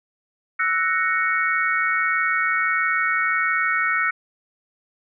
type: chord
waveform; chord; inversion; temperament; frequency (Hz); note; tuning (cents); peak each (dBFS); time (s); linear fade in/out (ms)
sine; F# dominant seventh; third; equal; 1318.5 / 1480 / 1864.7 / 2217; E6 / F#6 / A#6 / C#7; 0 / 0 / 0 / 0; -24; 0.59-4.11; 10
effects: none